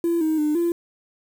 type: tone with pitch steps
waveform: triangle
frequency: 338.9 / 314.6 / 301.1 / 341.8 Hz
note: E4 / D#4 / D4 / F4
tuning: +48 / +19 / +43 / -37 cents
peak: -15 dBFS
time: 0.04-0.72 s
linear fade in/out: 2 ms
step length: 170 ms
effects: tanh soft clip ceiling -15 dBFS + 7-bit